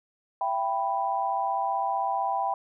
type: chord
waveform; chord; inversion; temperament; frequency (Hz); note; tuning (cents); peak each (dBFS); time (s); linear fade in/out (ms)
sine; E minor; none; equal with one note detuned; 668.5 / 784 / 987.8; E5 / G5 / B5; +24 / 0 / 0; -33 / -27 / -29; 0.41-2.54; 2
effects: none